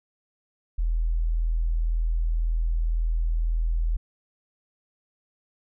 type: tone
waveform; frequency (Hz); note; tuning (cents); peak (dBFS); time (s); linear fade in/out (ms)
sine; 40.96; E1; -10; -21; 0.78-3.97; 10
effects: none